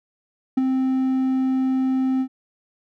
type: tone with ADSR envelope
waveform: triangle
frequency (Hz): 261.6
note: C4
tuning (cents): 0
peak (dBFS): -11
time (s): 0.57-2.28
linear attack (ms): 8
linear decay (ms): 18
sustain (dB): -5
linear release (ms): 72
effects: none